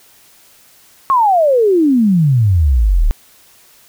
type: exponential sweep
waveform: sine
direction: down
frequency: 1111 to 34 Hz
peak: -8 dBFS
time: 1.1-3.11 s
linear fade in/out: 0 ms
effects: white hiss -47 dBFS RMS until 3.88 s